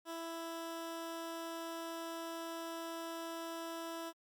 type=tone; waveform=15% pulse; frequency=331.1 Hz; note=E4; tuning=8 cents sharp; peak=-35 dBFS; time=0.05-4.13 s; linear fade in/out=50 ms; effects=Opus 48 kbps